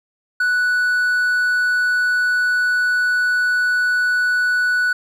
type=tone; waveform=triangle; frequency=1480 Hz; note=F#6; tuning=in tune; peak=-13 dBFS; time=0.4-4.93 s; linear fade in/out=5 ms; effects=none